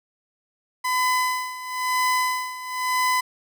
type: tone with tremolo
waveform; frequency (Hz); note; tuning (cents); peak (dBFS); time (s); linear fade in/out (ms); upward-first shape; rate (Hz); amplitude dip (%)
30% pulse; 1009; B5; +37; -16; 0.84-3.21; 10; sine; 1; 80
effects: none